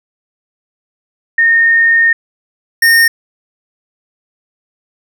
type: tone pair in turn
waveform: sine / square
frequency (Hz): 1836 / 1836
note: A#6 / A#6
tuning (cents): -27 / -27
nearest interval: unison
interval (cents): 0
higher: neither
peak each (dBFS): -6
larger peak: neither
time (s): 1.38-2.13 / 2.82-3.08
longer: first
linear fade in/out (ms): 5
effects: none